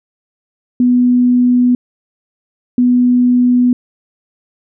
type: tone pair in turn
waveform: sine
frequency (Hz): 246.9 / 246.9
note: B3 / B3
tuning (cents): 0 / 0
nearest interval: unison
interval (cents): 0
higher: neither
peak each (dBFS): -7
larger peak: neither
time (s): 0.8-1.75 / 2.78-3.73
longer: neither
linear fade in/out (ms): 2
effects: none